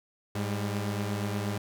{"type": "tone pair together", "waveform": "sawtooth", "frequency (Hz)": [104.19, 200], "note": ["G#2", "G3"], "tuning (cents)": [6, 35], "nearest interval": "major seventh", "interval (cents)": 1129, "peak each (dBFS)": [-27, -30], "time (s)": [0.35, 1.58], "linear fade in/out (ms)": 5, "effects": []}